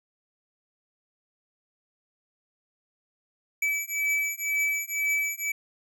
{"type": "beating tone pair", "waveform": "square", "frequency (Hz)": [2300, 2302], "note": ["D7", "D7"], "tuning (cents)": [-37, -35], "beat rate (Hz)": 2, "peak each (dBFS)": -29, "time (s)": [3.62, 5.52], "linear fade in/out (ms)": 5, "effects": []}